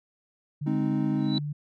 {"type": "tone with vibrato", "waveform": "sine", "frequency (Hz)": 146.1, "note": "D3", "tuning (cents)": -9, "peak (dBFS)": -29, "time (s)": [0.61, 1.53], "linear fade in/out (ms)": 10, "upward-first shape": "sine", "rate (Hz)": 2.6, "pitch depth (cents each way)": 19}
{"type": "chord", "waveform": "triangle", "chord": "Ab major", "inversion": "none", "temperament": "equal with one note detuned", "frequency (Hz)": [207.1, 261.6, 311.1], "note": ["Ab3", "C4", "Eb4"], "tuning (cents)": [-5, 0, 0], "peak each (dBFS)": -27, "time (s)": [0.66, 1.39], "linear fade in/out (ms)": 10}
{"type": "tone with exponential growth", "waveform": "sine", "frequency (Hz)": 3951, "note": "B7", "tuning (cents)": 0, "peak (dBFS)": -26, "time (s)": [1.16, 1.38], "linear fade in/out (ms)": 1, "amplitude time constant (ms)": 46}
{"effects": []}